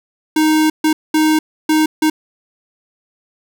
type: tone bursts at uneven times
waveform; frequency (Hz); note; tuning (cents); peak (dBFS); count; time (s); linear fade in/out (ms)
square; 311.1; D#4; 0; -11; 5; 0.36-0.7 / 0.84-0.93 / 1.14-1.39 / 1.69-1.86 / 2.02-2.1; 5
effects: none